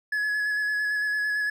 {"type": "tone with vibrato", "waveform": "triangle", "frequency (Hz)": 1694, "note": "G#6", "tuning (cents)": 34, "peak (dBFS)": -22, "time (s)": [0.12, 1.5], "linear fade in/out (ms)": 5, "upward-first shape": "square", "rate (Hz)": 8.9, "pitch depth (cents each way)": 16, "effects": []}